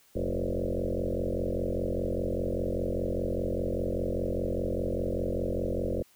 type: tone with frequency modulation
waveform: sine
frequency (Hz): 285.4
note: D4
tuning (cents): -49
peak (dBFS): -27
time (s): 0.15-6.03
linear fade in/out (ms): 10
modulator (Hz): 45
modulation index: 6.4
effects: white hiss -62 dBFS RMS until 6.15 s